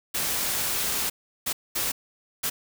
white noise bursts at uneven times, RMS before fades -27 dBFS, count 4, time 0.14-1.1 / 1.46-1.53 / 1.75-1.92 / 2.43-2.5 s, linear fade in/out 10 ms, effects none

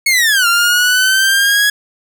sawtooth linear two-way sweep, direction down then up, 2217 to 1378 to 1676 Hz, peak -6 dBFS, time 0.06-1.7 s, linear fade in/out 5 ms, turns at 0.47 s, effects none

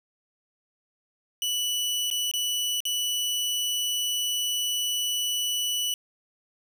sawtooth tone with dropouts, 2960 Hz, F#7, in tune, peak -22 dBFS, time 1.42-5.94 s, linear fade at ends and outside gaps 1 ms, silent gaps 2.102-2.112 / 2.314-2.337 / 2.804-2.853 s, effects none

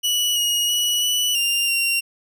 sawtooth tone with pitch steps, 2944 / 2883 / 2930 / 2960 / 2793 / 2760 Hz, F#7 / F#7 / F#7 / F#7 / F7 / F7, -9 / -46 / -18 / 0 / -1 / -21 cents, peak -15 dBFS, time 0.03-2.01 s, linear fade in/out 20 ms, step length 330 ms, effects none

